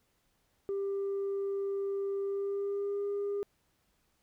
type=tone with pitch glide; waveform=sine; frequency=395.5 to 404.3 Hz; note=G4 to G#4; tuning=+15 to -46 cents; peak=-29 dBFS; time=0.69-3.43 s; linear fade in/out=0 ms; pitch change=+39 cents; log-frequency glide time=2.23-3.05 s; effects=tanh soft clip ceiling -29 dBFS + pink hiss -74 dBFS RMS until 4.22 s